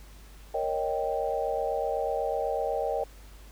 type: chord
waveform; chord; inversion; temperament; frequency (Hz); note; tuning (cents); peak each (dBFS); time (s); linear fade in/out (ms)
sine; Eb dominant seventh; second; equal; 466.2 / 554.4 / 622.3 / 784; Bb4 / Db5 / Eb5 / G5; 0 / 0 / 0 / 0; -32; 0.54-3.04; 5
effects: added 50 Hz sine -47 dBFS peak until 3.51 s + pink hiss -55 dBFS RMS until 3.51 s